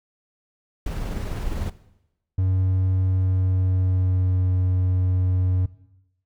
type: noise with tremolo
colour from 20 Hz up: brown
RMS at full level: -26 dBFS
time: 0.86-1.7 s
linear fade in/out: 5 ms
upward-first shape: sine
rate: 20 Hz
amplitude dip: 30%
type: tone with pitch glide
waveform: triangle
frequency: 93.6 to 91.99 Hz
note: F#2 to F#2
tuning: +20 to -10 cents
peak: -16 dBFS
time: 2.38-5.66 s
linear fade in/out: 5 ms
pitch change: -30 cents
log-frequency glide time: 3.05-4.53 s
effects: noise-tail reverb RT60 0.9 s tail -17 dB re dry